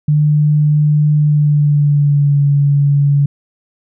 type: tone with pitch glide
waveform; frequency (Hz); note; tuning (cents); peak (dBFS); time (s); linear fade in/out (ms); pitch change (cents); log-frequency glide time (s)
sine; 149.7 to 142.45; D3 to C#3; +33 to +48; -8; 0.08-3.26; 5; -85; 1.19-2.41
effects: none